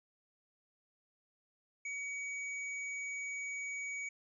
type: tone with hard clipping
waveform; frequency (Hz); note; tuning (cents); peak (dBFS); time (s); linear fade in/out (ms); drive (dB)
sine; 2260; C#7; +33; -40; 1.85-4.09; 5; 10
effects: resampled to 22050 Hz